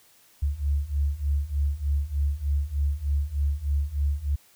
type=beating tone pair; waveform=sine; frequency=69.8 / 73.1 Hz; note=C#2 / D2; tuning=+13 / -7 cents; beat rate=3.3 Hz; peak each=-27 / -25 dBFS; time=0.42-4.36 s; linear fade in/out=10 ms; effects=white hiss -58 dBFS RMS until 4.55 s